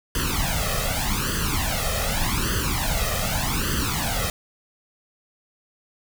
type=noise with flanger; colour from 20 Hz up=pink; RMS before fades=-24 dBFS; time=0.15-4.3 s; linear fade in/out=2 ms; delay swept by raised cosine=0.64 to 1.61 ms; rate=0.84 Hz; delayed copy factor=+0.9; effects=none